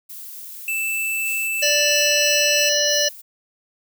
violet noise, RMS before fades -36 dBFS, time 0.09-1.48 s, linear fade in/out 10 ms
square tone, 2643 Hz, E7, 4 cents sharp, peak -22 dBFS, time 0.68-2.69 s, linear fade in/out 2 ms
violet noise with tremolo, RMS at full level -32 dBFS, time 1.24-3.22 s, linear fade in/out 20 ms, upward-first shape sine, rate 3 Hz, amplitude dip 65%
harmonic tone, 587.3 Hz, D5, in tune, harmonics 1 / 3 / 5 / 7 / 9 / 10, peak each -22 / -26 / -24 / -25 / -24 / -22 dBFS, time 1.62-3.09 s, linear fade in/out 10 ms
effects none

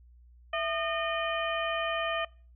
harmonic tone with a mistuned harmonic, 611 Hz, D#5, 32 cents flat, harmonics 1 / 2 / 3 / 4 / 5, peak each -31 / -34 / -36 / -37 / -38 dBFS, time 0.53-2.25 s, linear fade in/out 5 ms, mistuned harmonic 1, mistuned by +140 cents, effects noise-tail reverb RT60 0.4 s tail -24 dB re dry + added 60 Hz sine -53 dBFS peak until 2.55 s

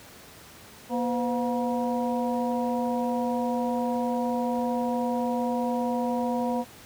harmonic tone with a mistuned harmonic, 239.1 Hz, A#3, 44 cents sharp, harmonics 1 / 2 / 3 / 4, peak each -27 / -30 / -32 / -33 dBFS, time 0.89-6.65 s, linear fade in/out 50 ms, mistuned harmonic 2, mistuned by +100 cents, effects pink hiss -48 dBFS RMS until 6.85 s + high-pass 80 Hz 12 dB/octave

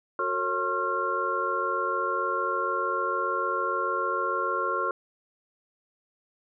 sine tone cluster, 367.1 / 453.8 / 549 / 1077 / 1378 Hz, F#4 / A#4 / C#5 / C6 / F6, -14 / -47 / -17 / +50 / -24 cents, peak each -34 / -34 / -34 / -29 / -29 dBFS, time 0.19-4.91 s, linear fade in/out 2 ms, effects none

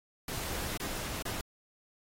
pink noise with dropouts, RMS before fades -37 dBFS, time 0.28-1.41 s, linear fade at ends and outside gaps 2 ms, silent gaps 0.775-0.799 / 1.224-1.253 s, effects AAC 48 kbps

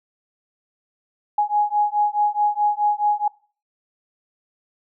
sine beating tone pair, 830.6 / 835.3 Hz, G#5 / G#5, 0 / +10 cents, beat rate 4.7 Hz, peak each -20 dBFS, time 1.38-3.28 s, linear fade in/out 5 ms, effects noise-tail reverb RT60 0.4 s tail -23 dB re dry

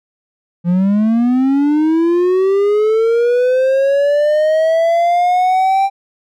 triangle linear sweep, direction up, 170 to 789 Hz, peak -8 dBFS, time 0.64-5.9 s, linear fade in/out 50 ms, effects none

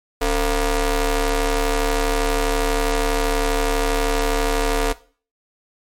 sawtooth ring-modulated tone, 243.2 Hz, B3, 26 cents flat, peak -10 dBFS, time 0.21-4.93 s, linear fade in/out 10 ms, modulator 207 Hz, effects noise-tail reverb RT60 0.4 s tail -17 dB re dry + MP3 64 kbps

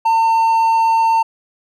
triangle tone, 904 Hz, A5, 47 cents sharp, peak -9 dBFS, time 0.05-1.23 s, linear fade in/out 10 ms, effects none

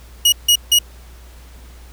sawtooth tone bursts, 2896 Hz, F#7, 38 cents flat, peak -6 dBFS, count 3, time 0.25-0.789 s, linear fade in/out 5 ms, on 73 ms, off 160 ms, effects added 60 Hz sine -38 dBFS peak until 1.92 s + pink hiss -47 dBFS RMS until 1.92 s

